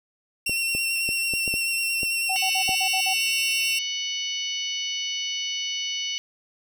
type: tone with vibrato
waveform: sawtooth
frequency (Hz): 2723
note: F7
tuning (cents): -44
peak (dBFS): -20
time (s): 0.46-3.79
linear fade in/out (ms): 5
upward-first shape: sine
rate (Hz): 9.1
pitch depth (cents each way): 17
type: clicks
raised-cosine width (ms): 2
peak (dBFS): -20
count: 8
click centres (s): 0.495 / 0.75 / 1.09 / 1.337 / 1.478 / 1.54 / 2.032 / 2.692
type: tone bursts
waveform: sine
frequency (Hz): 760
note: F#5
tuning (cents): +46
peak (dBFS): -26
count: 7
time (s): 2.29-3.138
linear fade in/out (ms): 10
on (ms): 80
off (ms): 48
type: harmonic tone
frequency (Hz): 740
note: F#5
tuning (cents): 0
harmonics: 3 / 4 / 5 / 6 / 7 / 8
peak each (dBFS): -35 / -28 / -41 / -37 / -42 / -35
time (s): 2.36-6.18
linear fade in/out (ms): 0
effects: none